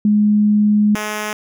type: tone pair in turn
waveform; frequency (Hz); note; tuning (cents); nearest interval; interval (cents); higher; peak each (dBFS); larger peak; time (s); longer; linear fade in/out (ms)
sine / 5% pulse; 209.3 / 212; G#3 / G#3; +14 / +36; unison; 22; second; -10; neither; 0.05-0.95 / 0.95-1.33; first; 2
effects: none